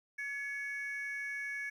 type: ring-modulated tone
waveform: triangle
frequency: 1962 Hz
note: B6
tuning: 12 cents flat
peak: -31 dBFS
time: 0.18-1.7 s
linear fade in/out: 10 ms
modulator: 265 Hz
effects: tanh soft clip ceiling -30 dBFS + 12-bit